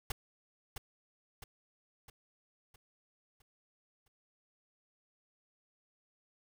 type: noise with echo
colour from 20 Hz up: pink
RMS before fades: -34 dBFS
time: 0.1-0.12 s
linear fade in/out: 5 ms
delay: 660 ms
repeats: 6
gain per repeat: -6 dB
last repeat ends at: 4.08 s
effects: none